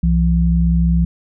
sine tone pair together, 63.64 / 169.5 Hz, C2 / E3, -47 / +49 cents, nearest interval octave + perfect fourth, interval 1696 cents, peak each -14 dBFS, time 0.03-1.05 s, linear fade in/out 5 ms, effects none

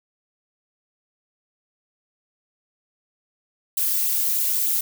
violet noise with flanger, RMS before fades -22 dBFS, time 3.77-4.81 s, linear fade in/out 5 ms, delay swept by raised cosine 0.26 to 3.76 ms, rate 3.3 Hz, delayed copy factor +0.9, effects none

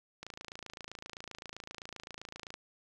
click train, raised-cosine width 0.2 ms, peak -26 dBFS, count 65, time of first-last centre 0.23-2.54 s, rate 27.7 Hz, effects none

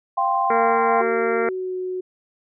sine chord, F suspended second, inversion none, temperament equal with one note detuned, 692.8 / 784 / 1046.5 Hz, F5 / G5 / C6, -14 / 0 / 0 cents, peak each -25 / -21 / -21 dBFS, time 0.17-1.02 s, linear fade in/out 10 ms
harmonic tone, 230 Hz, A#3, 23 cents flat, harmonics 1 / 2 / 3 / 4 / 5 / 6 / 7 / 8 / 9 / 10, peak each -30 / -21 / -28 / -36 / -35 / -27 / -36 / -34 / -33 / -38 dBFS, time 0.5-1.49 s, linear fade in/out 2 ms
sine tone with pitch glide, 379.3 to 368.3 Hz, F#4 to F#4, +43 to -8 cents, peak -24 dBFS, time 1-2.01 s, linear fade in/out 10 ms, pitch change -51 cents, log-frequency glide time 1.24-1.76 s
effects none

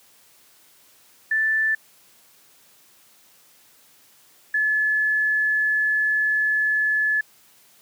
sine tone pair in turn, 1760 / 1719.8 Hz, A6 / A6, 0 / -40 cents, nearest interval unison, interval 40 cents, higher first, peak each -18 dBFS, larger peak neither, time 1.31-1.75 / 4.54-7.21 s, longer second, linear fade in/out 5 ms, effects white hiss -55 dBFS RMS until 7.81 s + high-pass 100 Hz 12 dB/octave

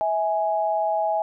sine tone pair together, 649.8 / 832 Hz, E5 / G#5, -25 / +3 cents, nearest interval major third, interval 428 cents, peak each -23 dBFS, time 0.01-1.22 s, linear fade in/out 0 ms, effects none

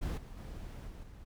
brown noise with level steps, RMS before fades -35 / -47 / -44 / -47 / -51 dBFS, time 0.01-1.25 s, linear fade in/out 20 ms, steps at 0.17 / 0.37 / 0.87 / 1.03 s, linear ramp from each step 10 ms, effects none

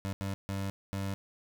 25% pulse tone bursts at uneven times, 97.8 Hz, G2, 4 cents flat, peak -29 dBFS, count 4, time 0.05-0.13 / 0.21-0.34 / 0.49-0.7 / 0.93-1.14 s, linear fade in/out 0 ms, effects none

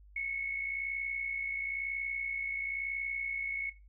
sine tone with amplitude modulation, 2200 Hz, C#7, 14 cents flat, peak -30 dBFS, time 0.16-3.7 s, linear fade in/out 5 ms, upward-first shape sine, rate 61 Hz, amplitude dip 55%, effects noise-tail reverb RT60 0.3 s tail -17 dB re dry + added 50 Hz sine -54 dBFS peak until 3.88 s

